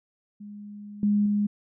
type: tone with level steps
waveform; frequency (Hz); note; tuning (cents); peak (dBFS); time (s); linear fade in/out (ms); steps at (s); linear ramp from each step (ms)
sine; 206.3; G#3; -11; -38 / -19 / -21; 0.4-1.47; 10; 1.03 / 1.26; 2
effects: none